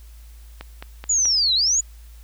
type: click train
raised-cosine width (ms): 0.3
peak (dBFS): -18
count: 4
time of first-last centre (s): 0.61-1.255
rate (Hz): 4.65
type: linear two-way sweep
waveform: sine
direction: down then up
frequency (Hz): 7040 to 3804 to 7040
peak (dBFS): -16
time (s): 1.09-1.81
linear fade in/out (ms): 10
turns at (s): 1.54
effects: added 56 Hz sine -40 dBFS peak until 2.23 s + white hiss -55 dBFS RMS until 2.23 s